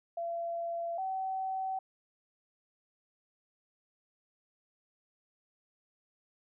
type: tone pair in turn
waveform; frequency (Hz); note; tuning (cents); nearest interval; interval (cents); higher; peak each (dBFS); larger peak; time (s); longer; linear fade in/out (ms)
sine; 679 / 762.2; F5 / G5; -49 / -49; major second; 200; second; -33 / -32; second; 0.17-0.98 / 0.98-1.79; neither; 5
effects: none